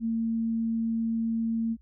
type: tone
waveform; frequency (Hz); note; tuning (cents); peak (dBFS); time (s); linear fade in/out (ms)
sine; 226.9; A#3; -47; -25; 0-1.77; 50
effects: added 60 Hz sine -54 dBFS peak until 1.81 s